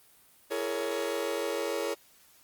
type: chord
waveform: 40% pulse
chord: A# half-diminished seventh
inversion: second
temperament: just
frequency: 335.6 / 419.5 / 466.2 / 559.4 Hz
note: E4 / G#4 / A#4 / C#5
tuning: +31 / +17 / 0 / +16 cents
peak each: -37 / -34 / -34 / -34 dBFS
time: 0.5-1.95 s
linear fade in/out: 20 ms
effects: white hiss -60 dBFS RMS until 2.43 s + Opus 32 kbps